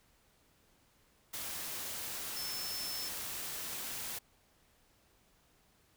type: tone in noise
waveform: sine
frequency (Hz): 5290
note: E8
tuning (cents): +5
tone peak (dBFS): -40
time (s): 2.36-3.09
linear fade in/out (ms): 10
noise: white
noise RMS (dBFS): -41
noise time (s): 1.33-4.19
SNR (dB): -2
effects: pink hiss -69 dBFS RMS until 5.96 s